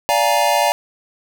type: chord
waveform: square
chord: Bb dominant seventh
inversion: first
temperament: equal with one note detuned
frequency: 583.6 / 698.5 / 830.6 / 932.3 Hz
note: D5 / F5 / Ab5 / Bb5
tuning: -11 / 0 / 0 / 0 cents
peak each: -20 dBFS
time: 0.09-0.72 s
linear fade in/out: 0 ms
effects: none